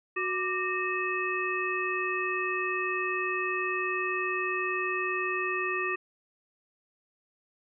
harmonic tone with a mistuned harmonic, 368.8 Hz, F#4, 6 cents flat, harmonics 1 / 3 / 5 / 7, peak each -33 / -33 / -33 / -33 dBFS, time 0.16-5.96 s, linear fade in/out 10 ms, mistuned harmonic 3, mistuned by +110 cents, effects none

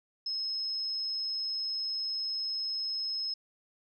sine tone, 5170 Hz, E8, 34 cents flat, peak -31 dBFS, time 0.26-3.34 s, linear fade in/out 5 ms, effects none

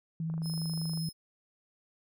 sine tone with vibrato, 161.9 Hz, E3, 31 cents flat, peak -31 dBFS, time 0.2-1.09 s, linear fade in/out 2 ms, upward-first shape sine, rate 16 Hz, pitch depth 22 cents each way
click train, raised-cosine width 1 ms, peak -36 dBFS, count 18, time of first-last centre 0.3-0.975 s, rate 25.2 Hz
sawtooth tone, 5150 Hz, E8, 41 cents flat, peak -37 dBFS, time 0.42-1.13 s, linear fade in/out 50 ms
effects none

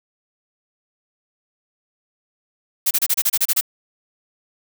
blue noise bursts, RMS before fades -17 dBFS, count 10, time 2.86-3.611 s, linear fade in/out 10 ms, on 49 ms, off 29 ms, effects none

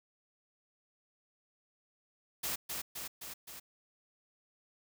white noise with echo, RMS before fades -36 dBFS, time 2.43-2.56 s, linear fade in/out 10 ms, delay 260 ms, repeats 4, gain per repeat -3 dB, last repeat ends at 3.6 s, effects none

